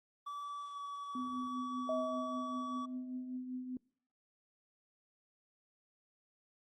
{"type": "tone with pitch glide", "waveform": "triangle", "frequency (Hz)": [1153, 1140.4], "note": ["D6", "C#6"], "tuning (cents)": [-32, 49], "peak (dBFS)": -38, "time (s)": [0.26, 2.86], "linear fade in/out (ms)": 10, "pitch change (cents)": -19, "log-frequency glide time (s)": [0.61, 0.79]}
{"type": "tone with tremolo", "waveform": "sine", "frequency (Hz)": 253.7, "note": "B3", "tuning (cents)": 47, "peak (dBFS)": -37, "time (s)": [1.15, 3.77], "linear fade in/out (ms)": 2, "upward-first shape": "triangle", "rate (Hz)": 5.1, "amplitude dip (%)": 55}
{"type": "tone with exponential decay", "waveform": "sine", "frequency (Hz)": 638, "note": "D#5", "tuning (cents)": 43, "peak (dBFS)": -32, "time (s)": [1.89, 3.37], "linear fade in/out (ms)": 2, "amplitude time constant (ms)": 320}
{"effects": ["noise-tail reverb RT60 0.6 s tail -25 dB re dry", "Opus 32 kbps"]}